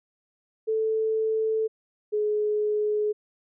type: tone pair in turn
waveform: sine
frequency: 440 / 421.9 Hz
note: A4 / G#4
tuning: 0 / +27 cents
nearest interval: minor second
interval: 73 cents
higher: first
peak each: -22 dBFS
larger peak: neither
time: 0.67-1.68 / 2.12-3.13 s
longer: neither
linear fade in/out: 20 ms
effects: none